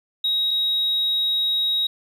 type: tone pair in turn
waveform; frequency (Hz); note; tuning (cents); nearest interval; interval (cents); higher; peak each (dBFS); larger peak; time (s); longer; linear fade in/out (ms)
sine; 3800 / 3800; A#7 / A#7; +33 / +33; unison; 0; neither; -17; neither; 0.24-0.51 / 0.51-1.87; second; 5
effects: tanh soft clip ceiling -16 dBFS + 9-bit